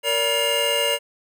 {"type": "tone cluster", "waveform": "square", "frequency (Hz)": [464.1, 573, 966, 2132, 2824], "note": ["A#4", "D5", "B5", "C7", "F7"], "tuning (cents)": [-8, -43, -39, 32, 19], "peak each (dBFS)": [-28, -25, -31, -30, -23], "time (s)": [0.03, 0.99], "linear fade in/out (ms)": 50, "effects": []}